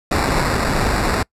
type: noise with sample-and-hold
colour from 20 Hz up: pink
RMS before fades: -18 dBFS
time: 0.11-1.23 s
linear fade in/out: 5 ms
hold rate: 3150 Hz
effects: noise-tail reverb RT60 0.1 s tail -25 dB re dry + low-pass 11000 Hz 12 dB/octave